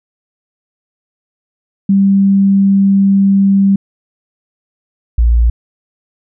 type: tone pair in turn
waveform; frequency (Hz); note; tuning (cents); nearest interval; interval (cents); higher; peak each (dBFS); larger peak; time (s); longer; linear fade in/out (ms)
sine; 196.4 / 58.02; G3 / A#1; +4 / -7; octave + major sixth; 2111; first; -6; neither; 1.89-3.76 / 5.18-5.5; first; 5
effects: none